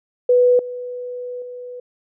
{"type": "tone with level steps", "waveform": "sine", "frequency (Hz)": 493.9, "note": "B4", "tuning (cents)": 0, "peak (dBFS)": [-10, -26, -30], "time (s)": [0.29, 1.8], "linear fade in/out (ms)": 5, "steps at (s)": [0.59, 1.42], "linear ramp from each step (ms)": 2, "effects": []}